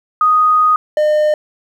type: tone pair in turn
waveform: sine / triangle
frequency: 1244.5 / 606.3 Hz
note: D#6 / D#5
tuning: 0 / -45 cents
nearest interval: octave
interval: 1245 cents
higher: first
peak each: -8 dBFS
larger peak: neither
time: 0.21-0.76 / 0.97-1.34 s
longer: first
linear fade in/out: 2 ms
effects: 8-bit